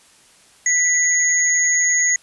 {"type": "tone pair together", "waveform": "sine", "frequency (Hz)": [1975.5, 6668], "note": ["B6", "G#8"], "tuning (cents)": [0, 6], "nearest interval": "octave + major sixth", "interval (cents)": 2106, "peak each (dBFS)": [-18, -16], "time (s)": [0.66, 2.16], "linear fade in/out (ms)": 2, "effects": ["white hiss -51 dBFS RMS until 2.22 s", "resampled to 24000 Hz"]}